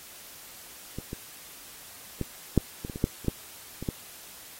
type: clicks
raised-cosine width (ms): 3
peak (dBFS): -21 / -21 / -16 / -6 / -21 / -23 / -22 / -9 / -29 / -11 / -22 / -15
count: 12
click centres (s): 0.986 / 1.131 / 2.213 / 2.577 / 2.849 / 2.898 / 2.959 / 3.041 / 3.247 / 3.283 / 3.826 / 3.888
effects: white hiss -47 dBFS RMS until 4.59 s + AAC 48 kbps